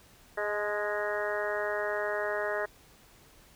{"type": "harmonic tone with a mistuned harmonic", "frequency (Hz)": 207.7, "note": "G#3", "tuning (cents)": 0, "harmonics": [2, 3, 4, 5, 6, 7, 8, 9], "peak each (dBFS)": [-35, -33, -41, -41, -41, -40, -38, -38], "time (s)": [0.37, 2.66], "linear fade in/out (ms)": 10, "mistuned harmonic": 4, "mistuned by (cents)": 35, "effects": ["pink hiss -58 dBFS RMS until 3.55 s"]}